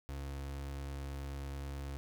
35% pulse tone, 69.3 Hz, C#2, in tune, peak -38 dBFS, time 0.09-1.97 s, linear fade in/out 0 ms, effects none

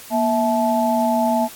sine tone cluster, 237.1 / 656 / 868 Hz, A#3 / E5 / A5, +30 / -9 / -24 cents, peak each -20 dBFS, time 0.1-1.49 s, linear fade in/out 50 ms, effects white hiss -39 dBFS RMS until 1.55 s + AAC 64 kbps

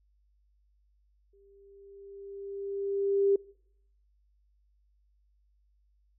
sine tone with exponential growth, 397 Hz, G4, 22 cents sharp, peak -20 dBFS, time 1.33-3.36 s, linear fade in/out 5 ms, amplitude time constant 440 ms, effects noise-tail reverb RT60 0.7 s tail -24 dB re dry + added 50 Hz sine -65 dBFS peak until 6.18 s

